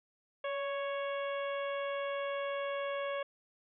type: harmonic tone with a mistuned harmonic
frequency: 554.4 Hz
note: C#5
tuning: in tune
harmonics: 1 / 2 / 3 / 4 / 5 / 6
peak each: -35 / -41 / -45 / -47 / -49 / -51 dBFS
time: 0.44-3.23 s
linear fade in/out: 5 ms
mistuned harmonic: 1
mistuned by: +25 cents
effects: none